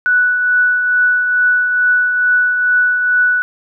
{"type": "tone with tremolo", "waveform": "sine", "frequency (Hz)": 1480, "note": "F#6", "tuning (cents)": 0, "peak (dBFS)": -8, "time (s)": [0.06, 3.42], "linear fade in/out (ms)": 0, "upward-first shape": "triangle", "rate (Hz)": 2.3, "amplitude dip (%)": 45, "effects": []}